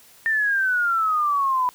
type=exponential sweep; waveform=sine; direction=down; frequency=1815 to 987.8 Hz; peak=-18 dBFS; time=0.26-1.69 s; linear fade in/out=0 ms; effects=white hiss -51 dBFS RMS until 1.74 s